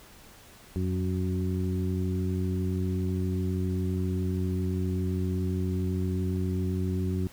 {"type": "harmonic tone with a mistuned harmonic", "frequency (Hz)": 92.5, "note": "F#2", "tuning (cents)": 0, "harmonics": [1, 2, 3, 4], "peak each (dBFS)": [-28, -31, -36, -36], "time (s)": [0.76, 7.27], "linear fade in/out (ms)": 0, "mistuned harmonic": 1, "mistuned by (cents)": -47, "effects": ["pink hiss -52 dBFS RMS until 7.32 s"]}